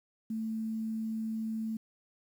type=tone with quantisation; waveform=sine; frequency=221.6 Hz; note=A3; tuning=13 cents sharp; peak=-32 dBFS; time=0.3-1.77 s; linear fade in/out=5 ms; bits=10; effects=none